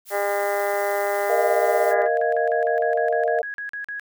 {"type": "noise", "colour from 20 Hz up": "blue", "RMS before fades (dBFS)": -38, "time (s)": [0.05, 1.95], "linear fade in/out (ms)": 50}
{"type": "harmonic tone", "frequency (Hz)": 201.9, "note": "G#3", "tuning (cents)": -49, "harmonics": [2, 3, 4, 5, 6, 7, 8, 9, 10], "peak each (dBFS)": [-27, -24, -27, -37, -35, -36, -37, -35, -34], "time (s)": [0.1, 2.09], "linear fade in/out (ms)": 50}
{"type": "chord", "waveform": "sine", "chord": "Bb suspended fourth", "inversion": "none", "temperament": "equal", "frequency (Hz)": [466.2, 622.3, 698.5], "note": ["Bb4", "Eb5", "F5"], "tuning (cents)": [0, 0, 0], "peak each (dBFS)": -23, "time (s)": [1.29, 3.42], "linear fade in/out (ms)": 10}
{"type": "tone bursts", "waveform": "sine", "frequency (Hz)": 1661.2, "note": "G#6", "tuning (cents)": 0, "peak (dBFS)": -28, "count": 14, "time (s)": [1.91, 3.996], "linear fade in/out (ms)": 0, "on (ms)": 110, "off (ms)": 42}
{"effects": []}